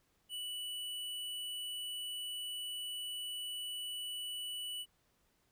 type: tone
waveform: square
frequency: 2960 Hz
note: F#7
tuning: in tune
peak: -40 dBFS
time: 0.29-4.86 s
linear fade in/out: 50 ms
effects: pink hiss -75 dBFS RMS until 5.51 s